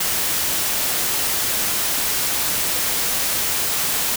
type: noise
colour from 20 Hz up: white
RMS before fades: -21 dBFS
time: 0-4.16 s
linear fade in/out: 5 ms
effects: none